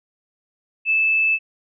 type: tone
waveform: sine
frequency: 2625 Hz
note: E7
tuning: 8 cents flat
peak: -15 dBFS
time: 0.85-1.39 s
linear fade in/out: 50 ms
effects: none